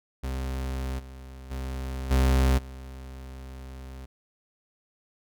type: tone with level steps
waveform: 40% pulse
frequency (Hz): 65.4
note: C2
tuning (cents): 0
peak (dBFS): -28 / -40 / -30 / -18 / -38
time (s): 0.23-4.06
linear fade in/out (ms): 10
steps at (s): 0.98 / 1.5 / 2.1 / 2.57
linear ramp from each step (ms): 20
effects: none

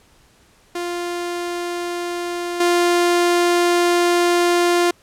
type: tone with level steps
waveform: sawtooth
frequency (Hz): 349.2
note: F4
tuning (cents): 0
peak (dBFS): -19 / -10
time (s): 0.75-4.91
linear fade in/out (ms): 5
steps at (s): 2.6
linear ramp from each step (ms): 5
effects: pink hiss -54 dBFS RMS until 5.02 s + low-pass 11000 Hz 12 dB/octave

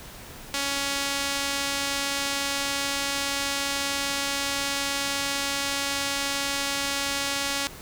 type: tone with band-pass filter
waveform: sawtooth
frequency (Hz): 279.2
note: C#4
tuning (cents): +13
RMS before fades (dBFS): -28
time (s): 0.54-7.67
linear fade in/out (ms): 0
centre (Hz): 5200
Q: 0.61
effects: pink hiss -43 dBFS RMS until 7.81 s

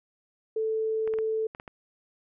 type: tone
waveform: sine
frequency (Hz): 440.4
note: A4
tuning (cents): +2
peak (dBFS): -25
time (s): 0.56-1.47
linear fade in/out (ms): 5
type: clicks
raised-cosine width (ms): 0.5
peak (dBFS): -26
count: 6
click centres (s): 1.076 / 1.138 / 1.187 / 1.549 / 1.599 / 1.678
effects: none

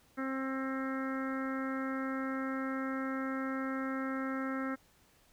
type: harmonic tone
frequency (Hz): 265.9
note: C4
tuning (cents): +28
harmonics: 1 / 2 / 3 / 4 / 5 / 6 / 7 / 8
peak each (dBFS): -35 / -42 / -50 / -49 / -41 / -46 / -47 / -51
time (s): 0.17-4.76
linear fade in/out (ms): 20
effects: pink hiss -66 dBFS RMS until 5.32 s

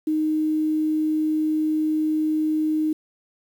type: tone with quantisation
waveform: sine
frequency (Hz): 310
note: D#4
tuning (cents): -6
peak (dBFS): -19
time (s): 0.07-2.93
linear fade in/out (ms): 5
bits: 8
effects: none

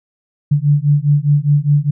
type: beating tone pair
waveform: sine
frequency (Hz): 143.3 / 148.2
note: D3 / D3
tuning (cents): -42 / +16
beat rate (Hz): 4.9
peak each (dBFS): -13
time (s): 0.51-1.91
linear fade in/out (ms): 10
effects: none

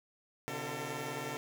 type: tone cluster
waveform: 10% pulse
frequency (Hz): 127.2 / 146 / 343.3 / 449.3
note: C3 / D3 / F4 / A4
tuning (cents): -48 / -10 / -30 / +36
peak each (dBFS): -35 / -34 / -40 / -33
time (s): 0.48-1.37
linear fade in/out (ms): 0
effects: none

